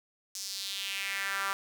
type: tone with high-pass filter sweep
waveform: sawtooth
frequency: 196.4 Hz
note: G3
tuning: 4 cents sharp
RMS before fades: -35 dBFS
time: 0.35-1.53 s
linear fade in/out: 0 ms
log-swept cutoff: 5900 to 1200 Hz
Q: 2.8
effects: 9-bit